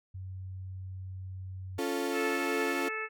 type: tone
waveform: sine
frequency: 93.7 Hz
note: F#2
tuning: 22 cents sharp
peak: -38 dBFS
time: 0.14-1.79 s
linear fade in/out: 10 ms
type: chord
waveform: 35% pulse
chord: Db augmented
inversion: none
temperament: equal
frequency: 277.2 / 349.2 / 440 Hz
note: Db4 / F4 / A4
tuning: 0 / 0 / 0 cents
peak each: -33 dBFS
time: 1.78-2.89 s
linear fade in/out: 10 ms
type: harmonic tone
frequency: 437.2 Hz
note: A4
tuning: 11 cents flat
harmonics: 1 / 2 / 3 / 4 / 5 / 6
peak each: -40 / -49 / -39 / -38 / -39 / -41 dBFS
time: 2.12-3.09 s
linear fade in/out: 50 ms
effects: none